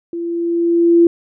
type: tone with level ramp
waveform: sine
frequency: 339.9 Hz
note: F4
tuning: 47 cents flat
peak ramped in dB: -21 to -5 dBFS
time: 0.13-1.07 s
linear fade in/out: 2 ms
effects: none